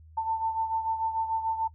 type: beating tone pair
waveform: sine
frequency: 892 / 898.8 Hz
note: A5 / A5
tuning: +23 / +37 cents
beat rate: 6.8 Hz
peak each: -27 / -33 dBFS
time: 0.17-1.68 s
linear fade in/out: 10 ms
effects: noise-tail reverb RT60 0.1 s tail -19 dB re dry + added 79 Hz sine -49 dBFS peak until 1.74 s